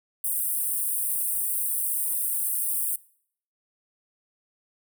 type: high-pass noise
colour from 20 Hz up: pink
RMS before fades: -27 dBFS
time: 0.24-2.96 s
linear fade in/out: 5 ms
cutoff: 8600 Hz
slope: 96 dB/octave
effects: noise-tail reverb RT60 0.6 s tail -22 dB re dry